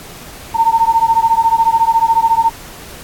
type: beating tone pair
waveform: sine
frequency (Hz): 903 / 917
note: A5 / A#5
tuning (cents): +45 / -29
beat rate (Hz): 14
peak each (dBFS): -12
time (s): 0.54-2.5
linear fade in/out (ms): 20
effects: pink hiss -34 dBFS RMS until 3.03 s + AAC 64 kbps